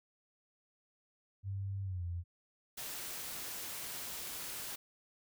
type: tone with pitch glide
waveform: sine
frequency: 98 to 86.81 Hz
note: G2 to F2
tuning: 0 to -10 cents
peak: -36 dBFS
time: 1.43-2.24 s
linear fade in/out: 50 ms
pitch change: -210 cents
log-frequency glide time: 1.83-2.04 s
type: noise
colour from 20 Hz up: white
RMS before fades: -43 dBFS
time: 2.77-4.76 s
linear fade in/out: 10 ms
effects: none